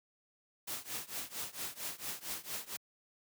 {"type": "noise with tremolo", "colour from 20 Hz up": "white", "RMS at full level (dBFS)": -38, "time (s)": [0.67, 2.77], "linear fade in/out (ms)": 10, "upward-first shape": "triangle", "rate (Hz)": 4.4, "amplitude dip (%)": 95, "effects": ["high-pass 80 Hz 12 dB/octave"]}